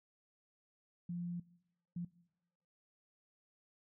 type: tone bursts at uneven times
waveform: sine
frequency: 174.2 Hz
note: F3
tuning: 4 cents flat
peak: -38 dBFS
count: 2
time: 1.09-1.4 / 1.96-2.05 s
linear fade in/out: 5 ms
effects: noise-tail reverb RT60 0.9 s tail -22 dB re dry